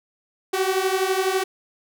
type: beating tone pair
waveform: sawtooth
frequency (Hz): 373.4 / 385.4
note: F#4 / G4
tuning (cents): +16 / -29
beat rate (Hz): 12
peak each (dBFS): -19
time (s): 0.53-1.44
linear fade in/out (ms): 10
effects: none